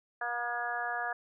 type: harmonic tone with a mistuned harmonic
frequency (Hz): 239.4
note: A#3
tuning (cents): +46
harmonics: 2 / 3 / 4 / 5 / 6 / 7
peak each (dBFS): -47 / -36 / -42 / -41 / -40 / -36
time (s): 0.21-1.13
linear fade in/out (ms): 5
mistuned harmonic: 5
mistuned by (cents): +22
effects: none